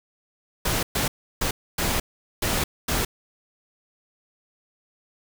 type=noise bursts at uneven times; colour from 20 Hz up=pink; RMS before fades=-24 dBFS; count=6; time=0.65-0.83 / 0.95-1.08 / 1.41-1.51 / 1.78-2 / 2.42-2.64 / 2.88-3.05 s; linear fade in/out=5 ms; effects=none